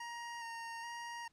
25% pulse tone with vibrato, 932.3 Hz, A#5, in tune, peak -39 dBFS, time 0-1.28 s, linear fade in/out 5 ms, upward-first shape square, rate 1.2 Hz, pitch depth 18 cents each way, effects pink hiss -75 dBFS RMS until 1.32 s + low-pass 8000 Hz 12 dB/octave

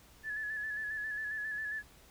sine tone with vibrato, 1722 Hz, A6, 38 cents flat, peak -35 dBFS, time 0.23-1.83 s, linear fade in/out 50 ms, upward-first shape square, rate 7.4 Hz, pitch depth 31 cents each way, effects added 60 Hz sine -65 dBFS peak until 2.1 s + pink hiss -60 dBFS RMS until 2.1 s

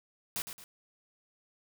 white noise with echo, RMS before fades -35 dBFS, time 0.36-0.42 s, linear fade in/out 0 ms, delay 110 ms, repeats 2, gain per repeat -8 dB, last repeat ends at 0.64 s, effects none

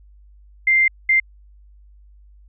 sine tone bursts at uneven times, 2093 Hz, C7, in tune, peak -12 dBFS, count 2, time 0.67-0.88 / 1.09-1.2 s, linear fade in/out 5 ms, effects added 50 Hz sine -45 dBFS peak until 2.48 s

